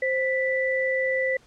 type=tone pair together; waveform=sine; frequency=523.2 / 1975.5 Hz; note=C5 / B6; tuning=0 / 0 cents; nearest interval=octave + major seventh; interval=2300 cents; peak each=-24 / -25 dBFS; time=0.02-1.37 s; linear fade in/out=5 ms; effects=pink hiss -57 dBFS RMS until 1.46 s + low-pass 7000 Hz 12 dB/octave